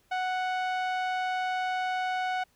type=tone with low-pass filter; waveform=sawtooth; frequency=740 Hz; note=F#5; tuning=in tune; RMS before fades=-30 dBFS; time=0.11-2.44 s; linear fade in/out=10 ms; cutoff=2900 Hz; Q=0.64; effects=pink hiss -67 dBFS RMS until 2.55 s